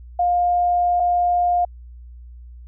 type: tone pair in turn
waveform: sine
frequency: 707 / 707 Hz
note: F5 / F5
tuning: +21 / +21 cents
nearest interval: unison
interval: 0 cents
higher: neither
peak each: -15 dBFS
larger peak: neither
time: 0.19-1 / 1-1.65 s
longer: first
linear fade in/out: 5 ms
effects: added 60 Hz sine -37 dBFS peak until 2.67 s